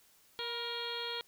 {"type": "harmonic tone with a mistuned harmonic", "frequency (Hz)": 470.1, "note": "A#4", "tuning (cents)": 15, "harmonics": [1, 2, 3, 4, 5, 6, 7, 8, 9], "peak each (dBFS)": [-43, -45, -46, -49, -48, -50, -41, -47, -44], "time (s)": [0.39, 1.21], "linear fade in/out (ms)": 0, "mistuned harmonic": 2, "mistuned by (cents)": 40, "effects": ["white hiss -65 dBFS RMS until 1.27 s"]}